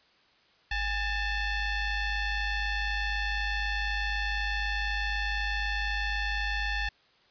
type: ring-modulated tone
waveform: sawtooth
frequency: 868 Hz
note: A5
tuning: 24 cents flat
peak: -21 dBFS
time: 0.71-6.89 s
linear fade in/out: 5 ms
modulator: 918 Hz
effects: white hiss -63 dBFS RMS until 7.3 s + resampled to 11025 Hz